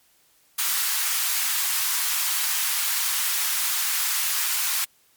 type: high-pass noise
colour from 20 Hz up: white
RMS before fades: -24 dBFS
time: 0.58-4.85 s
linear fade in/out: 10 ms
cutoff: 950 Hz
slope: 24 dB/octave
effects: white hiss -61 dBFS RMS until 5.16 s + MP3 96 kbps